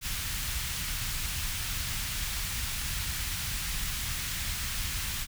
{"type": "band-stop noise", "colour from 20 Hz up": "pink", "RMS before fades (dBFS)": -33, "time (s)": [0.01, 5.27], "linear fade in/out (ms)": 50, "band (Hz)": [110, 1800], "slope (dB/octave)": 12, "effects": []}